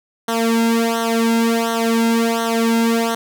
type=tone with flanger; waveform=sawtooth; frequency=229.1 Hz; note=A#3; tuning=30 cents flat; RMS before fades=-17 dBFS; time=0.28-3.15 s; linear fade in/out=5 ms; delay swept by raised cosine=0.41 to 1.71 ms; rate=1.4 Hz; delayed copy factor=-1; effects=none